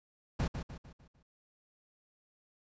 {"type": "noise with echo", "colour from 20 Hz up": "brown", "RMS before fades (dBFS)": -32, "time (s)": [0.39, 0.48], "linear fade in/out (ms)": 10, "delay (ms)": 150, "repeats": 5, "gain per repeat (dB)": -7, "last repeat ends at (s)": 1.23, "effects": ["resampled to 16000 Hz"]}